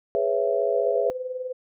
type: chord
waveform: sine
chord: C# minor seventh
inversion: second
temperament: just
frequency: 415.8 / 498.9 / 554.4 / 665.2 Hz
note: G#4 / B4 / C#5 / E5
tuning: +2 / +17 / 0 / +16 cents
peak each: -26 dBFS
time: 0.15-1.1 s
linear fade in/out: 0 ms
type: tone with tremolo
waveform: sine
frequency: 509 Hz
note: C5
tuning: 48 cents flat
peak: -26 dBFS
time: 0.75-1.53 s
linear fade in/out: 10 ms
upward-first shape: sine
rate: 20 Hz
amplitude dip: 60%
effects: none